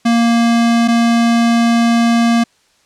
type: tone pair in turn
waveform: square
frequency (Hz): 233.1 / 233.1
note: A#3 / A#3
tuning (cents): 0 / 0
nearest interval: unison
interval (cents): 0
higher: neither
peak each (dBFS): -10 / -10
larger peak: neither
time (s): 0.05-0.88 / 0.88-2.44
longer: second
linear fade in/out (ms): 10
effects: white hiss -55 dBFS RMS until 2.85 s + low-pass 7000 Hz 12 dB/octave